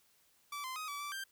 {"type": "tone with pitch steps", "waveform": "sawtooth", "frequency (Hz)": [1158, 1036, 1255, 1149, 1165, 1578], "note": ["D6", "C6", "D#6", "D6", "D6", "G6"], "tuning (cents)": [-25, -17, 15, -38, -14, 11], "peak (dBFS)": -36, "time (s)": [0.52, 1.24], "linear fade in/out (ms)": 5, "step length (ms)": 120, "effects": ["white hiss -70 dBFS RMS until 1.31 s"]}